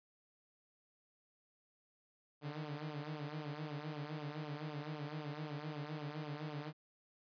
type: tone with flanger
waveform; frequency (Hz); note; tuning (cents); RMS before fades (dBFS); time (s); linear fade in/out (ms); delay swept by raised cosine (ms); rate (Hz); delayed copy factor
sawtooth; 150; D3; +37; -44; 2.41-6.73; 50; 0.48 to 6.38; 3.9; -0.8
effects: resampled to 11025 Hz